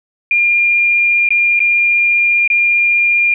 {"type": "tone with dropouts", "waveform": "sine", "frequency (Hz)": 2405, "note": "D7", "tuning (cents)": 41, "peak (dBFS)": -9, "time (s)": [0.31, 3.34], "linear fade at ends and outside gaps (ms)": 2, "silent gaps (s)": [[1.29, 1.305], [1.593, 1.602], [2.477, 2.501]], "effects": []}